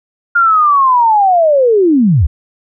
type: linear sweep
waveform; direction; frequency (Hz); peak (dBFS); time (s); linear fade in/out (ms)
sine; down; 1417 to 58.27; -6; 0.35-2.27; 10
effects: none